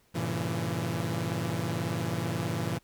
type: chord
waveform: sawtooth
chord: G diminished seventh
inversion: none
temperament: equal with one note detuned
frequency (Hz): 98 / 116.54 / 138.59 / 167.4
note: G2 / Bb2 / Db3 / Fb3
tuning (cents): 0 / 0 / 0 / +27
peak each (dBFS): -33 / -30 / -33 / -29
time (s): 0.14-2.79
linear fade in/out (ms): 20
effects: pink hiss -66 dBFS RMS until 2.83 s